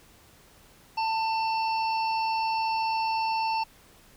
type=harmonic tone; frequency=893 Hz; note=A5; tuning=25 cents sharp; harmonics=1 / 3 / 5 / 6; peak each=-25 / -35 / -39 / -41 dBFS; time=0.97-3.64 s; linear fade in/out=10 ms; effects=pink hiss -56 dBFS RMS until 4.16 s